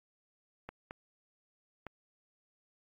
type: clicks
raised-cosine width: 0.5 ms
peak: -27 dBFS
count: 3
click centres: 0.69 / 0.909 / 1.867 s
effects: AAC 48 kbps